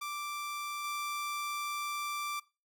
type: tone with level steps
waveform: sawtooth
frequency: 1174.7 Hz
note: D6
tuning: in tune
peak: -33 / -31 dBFS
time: 0.01-2.4 s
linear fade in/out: 10 ms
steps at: 0.84 s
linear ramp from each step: 5 ms
effects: noise-tail reverb RT60 0.3 s tail -21 dB re dry